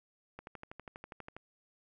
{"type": "click train", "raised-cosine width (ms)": 0.5, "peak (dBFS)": -30, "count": 13, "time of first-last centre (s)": [0.39, 1.366], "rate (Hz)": 12.3, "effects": []}